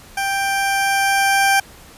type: tone with level ramp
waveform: 20% pulse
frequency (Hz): 787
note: G5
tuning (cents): +7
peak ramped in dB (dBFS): -14 to -7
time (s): 0.17-1.6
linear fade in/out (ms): 5
effects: pink hiss -43 dBFS RMS until 1.97 s + resampled to 32000 Hz